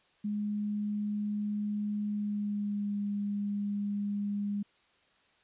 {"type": "tone with pitch glide", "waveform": "sine", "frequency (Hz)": [208, 203.7], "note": ["G#3", "G#3"], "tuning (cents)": [3, -33], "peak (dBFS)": -30, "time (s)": [0.24, 4.63], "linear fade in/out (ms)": 10, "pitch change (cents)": -36, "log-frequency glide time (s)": [2.07, 3.01], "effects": ["white hiss -67 dBFS RMS until 5.43 s", "resampled to 8000 Hz"]}